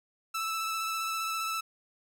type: tone with vibrato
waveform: sawtooth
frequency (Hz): 1317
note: E6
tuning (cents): -2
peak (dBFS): -27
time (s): 0.34-1.61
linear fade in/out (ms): 10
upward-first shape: square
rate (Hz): 15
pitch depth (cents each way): 11
effects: none